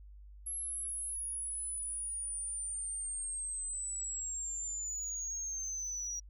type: linear sweep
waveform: sine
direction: down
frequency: 11175 to 5740 Hz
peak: -35 dBFS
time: 0.46-6.2 s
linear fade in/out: 10 ms
effects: tanh soft clip ceiling -33 dBFS + added 50 Hz sine -50 dBFS peak until 6.29 s